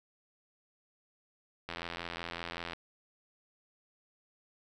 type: click train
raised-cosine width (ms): 0.3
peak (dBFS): -22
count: 90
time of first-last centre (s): 1.69-2.733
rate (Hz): 85.3
effects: none